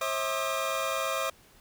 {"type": "tone cluster", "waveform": "25% pulse", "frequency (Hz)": [536, 648, 1207], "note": ["C5", "E5", "D6"], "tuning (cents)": [42, -30, 47], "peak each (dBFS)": -29, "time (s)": [0.01, 1.3], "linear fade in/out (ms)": 5, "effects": ["pink hiss -58 dBFS RMS until 1.6 s"]}